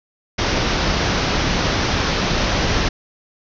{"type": "low-pass noise", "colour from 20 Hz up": "pink", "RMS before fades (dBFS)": -19, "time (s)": [0.38, 2.89], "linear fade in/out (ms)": 10, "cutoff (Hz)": 6100, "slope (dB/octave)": 96, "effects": []}